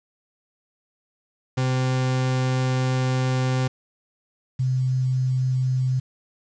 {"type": "tone pair in turn", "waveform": ["40% pulse", "sine"], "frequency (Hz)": [129, 129], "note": ["C3", "C3"], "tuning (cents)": [-24, -24], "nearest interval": "unison", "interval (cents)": 0, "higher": "neither", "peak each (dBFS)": -19, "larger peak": "neither", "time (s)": [[1.57, 3.68], [4.59, 6]], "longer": "first", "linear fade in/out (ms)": 10, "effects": ["resampled to 16000 Hz", "8-bit"]}